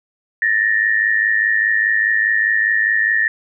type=tone pair together; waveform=sine; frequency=1764 / 1868.9 Hz; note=A6 / A#6; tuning=+4 / +4 cents; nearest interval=minor second; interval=100 cents; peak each=-16 dBFS; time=0.42-3.28 s; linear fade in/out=2 ms; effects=none